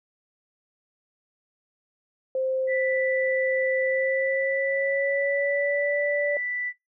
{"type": "tone with pitch glide", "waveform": "sine", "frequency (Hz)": [523.3, 580.6], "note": ["C5", "D5"], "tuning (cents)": [0, -20], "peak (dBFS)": -23, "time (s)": [2.35, 6.37], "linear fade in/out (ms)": 2, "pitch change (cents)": 180, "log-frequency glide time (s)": [3.82, 6.01]}
{"type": "tone", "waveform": "sine", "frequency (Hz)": 1975.5, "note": "B6", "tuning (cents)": 0, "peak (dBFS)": -27, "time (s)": [2.67, 6.73], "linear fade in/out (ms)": 50}
{"effects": ["noise-tail reverb RT60 0.2 s tail -20 dB re dry"]}